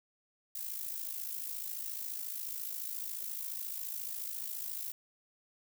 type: noise with amplitude modulation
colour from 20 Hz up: violet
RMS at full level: -37 dBFS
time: 0.55-4.92 s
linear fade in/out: 5 ms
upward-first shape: sine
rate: 54.3 Hz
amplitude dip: 65%
effects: none